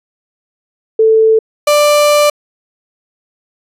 sine / 35% pulse tone pair in turn, 442.2 / 590.3 Hz, A4 / D5, +9 / +9 cents, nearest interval perfect fourth, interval 500 cents, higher second, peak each -5 / -5 dBFS, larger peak neither, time 0.99-1.39 / 1.67-2.3 s, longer second, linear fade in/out 5 ms, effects resampled to 32000 Hz

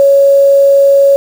sine tone with quantisation, 556 Hz, C#5, 5 cents sharp, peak -3 dBFS, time 0-1.16 s, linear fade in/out 0 ms, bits 5, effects none

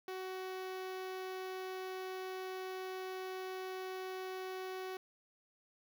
sawtooth tone with notch filter, 374.4 Hz, F#4, 20 cents sharp, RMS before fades -43 dBFS, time 0.08-4.97 s, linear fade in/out 2 ms, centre 8300 Hz, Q 0.95, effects none

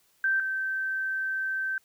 sine tone pair in turn, 1562 / 1551.2 Hz, G6 / G6, -7 / -19 cents, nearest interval unison, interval 12 cents, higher first, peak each -22 / -27 dBFS, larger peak first, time 0.24-0.4 / 0.4-1.78 s, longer second, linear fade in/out 2 ms, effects white hiss -66 dBFS RMS until 1.84 s

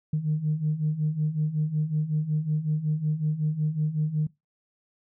sine beating tone pair, 150 / 155.4 Hz, D3 / D#3, +37 / -2 cents, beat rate 5.4 Hz, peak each -28 / -24 dBFS, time 0.13-4.27 s, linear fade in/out 5 ms, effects noise-tail reverb RT60 0.2 s tail -21 dB re dry + tanh soft clip ceiling -17 dBFS

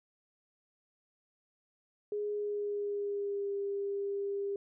sine tone with pitch glide, 415.3 to 400 Hz, G#4 to G4, 0 to +35 cents, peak -32 dBFS, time 2.12-4.56 s, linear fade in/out 2 ms, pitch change -65 cents, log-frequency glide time 2.33-3.53 s, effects none

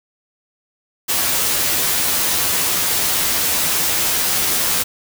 white noise with comb filter, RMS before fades -18 dBFS, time 1.08-4.84 s, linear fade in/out 20 ms, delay 12 ms, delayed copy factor +0.8, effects none

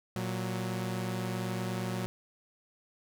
sawtooth tone pair together, 117.05 / 185 Hz, A#2 / F#3, +8 / 0 cents, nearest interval minor sixth, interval 792 cents, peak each -31 / -31 dBFS, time 0.16-2.06 s, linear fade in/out 0 ms, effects none

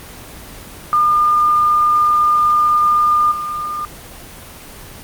sine tone with level steps, 1208 Hz, D6, 48 cents sharp, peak -10 / -20 dBFS, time 0.93-3.85 s, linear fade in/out 0 ms, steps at 3.31 s, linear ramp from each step 10 ms, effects pink hiss -35 dBFS RMS until 5.03 s + Opus 24 kbps

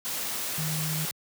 sine tone in noise, 156 Hz, D#3, 5 cents sharp, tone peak -29 dBFS, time 0.58-1.05 s, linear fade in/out 0 ms, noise white, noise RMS -32 dBFS, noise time 0.05-1.11 s, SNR 0 dB, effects high-pass 100 Hz 12 dB/octave

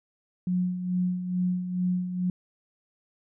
sine tone with tremolo, 180.9 Hz, F#3, 39 cents flat, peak -22 dBFS, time 0.47-2.3 s, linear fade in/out 2 ms, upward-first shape sine, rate 2.3 Hz, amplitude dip 60%, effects none

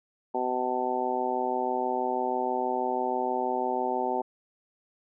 harmonic tone, 126.2 Hz, B2, 38 cents sharp, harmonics 2 / 3 / 4 / 5 / 6 / 7, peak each -36 / -32 / -35 / -35 / -31 / -31 dBFS, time 0.34-4.22 s, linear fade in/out 10 ms, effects none

